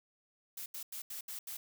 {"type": "noise bursts at uneven times", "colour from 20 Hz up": "blue", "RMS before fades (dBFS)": -43, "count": 6, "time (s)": [[0.57, 0.66], [0.74, 0.83], [0.92, 1.02], [1.1, 1.21], [1.28, 1.39], [1.47, 1.57]], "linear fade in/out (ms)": 5, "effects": []}